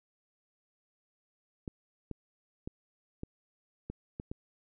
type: clicks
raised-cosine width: 3 ms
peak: -25 dBFS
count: 7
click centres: 1.678 / 2.113 / 2.675 / 3.234 / 3.9 / 4.199 / 4.315 s
effects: none